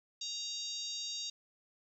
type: harmonic tone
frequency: 936 Hz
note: A#5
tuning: 7 cents sharp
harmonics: 3 / 4 / 5 / 6 / 7 / 8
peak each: -51 / -41 / -43 / -48 / -45 / -54 dBFS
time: 0.21-1.3 s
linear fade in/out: 5 ms
effects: 12-bit